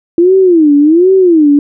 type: tone with vibrato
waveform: sine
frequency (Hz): 331.4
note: E4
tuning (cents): +9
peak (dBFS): -3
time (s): 0.18-1.59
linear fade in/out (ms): 2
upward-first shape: sine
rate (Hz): 1.3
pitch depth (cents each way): 250
effects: none